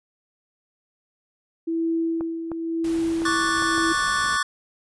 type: tone with tremolo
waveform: sine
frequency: 329.6 Hz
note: E4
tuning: in tune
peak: -20 dBFS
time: 1.67-3.93 s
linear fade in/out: 10 ms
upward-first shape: sine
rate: 0.94 Hz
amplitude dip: 60%
type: clicks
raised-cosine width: 1 ms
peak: -20 dBFS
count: 5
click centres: 2.209 / 2.517 / 3.219 / 3.623 / 3.78 s
type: noise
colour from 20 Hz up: pink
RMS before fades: -39 dBFS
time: 2.84-4.37 s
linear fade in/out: 5 ms
type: chord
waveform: square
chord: D major seventh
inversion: third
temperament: equal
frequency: 1108.7 / 1174.7 / 1480 / 1760 Hz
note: C#6 / D6 / F#6 / A6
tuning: 0 / 0 / 0 / 0 cents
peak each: -27 dBFS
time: 3.25-4.43 s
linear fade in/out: 5 ms
effects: resampled to 24000 Hz